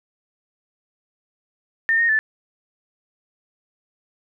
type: tone with pitch steps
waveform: sine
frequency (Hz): 1815 / 1853 / 1752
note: A#6 / A#6 / A6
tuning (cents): -47 / -11 / -8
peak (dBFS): -15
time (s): 1.89-2.19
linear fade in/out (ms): 0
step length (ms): 100
effects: none